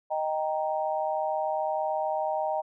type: chord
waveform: sine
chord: Eb major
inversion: none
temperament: equal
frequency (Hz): 622.3 / 784 / 932.3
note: Eb5 / G5 / Bb5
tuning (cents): 0 / 0 / 0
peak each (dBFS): -29 / -30 / -33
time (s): 0.1-2.62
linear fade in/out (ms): 20
effects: none